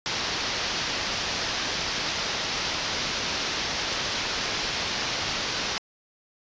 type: low-pass noise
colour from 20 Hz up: white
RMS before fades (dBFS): -29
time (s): 0.06-5.78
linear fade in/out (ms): 0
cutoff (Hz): 5800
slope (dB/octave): 48
effects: resampled to 16000 Hz